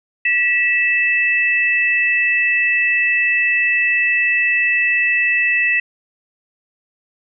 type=tone pair together; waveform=sine; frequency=1944 / 2633 Hz; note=B6 / E7; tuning=-28 / -3 cents; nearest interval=perfect fourth; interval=525 cents; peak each=-16 dBFS; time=0.25-5.8 s; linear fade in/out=5 ms; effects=none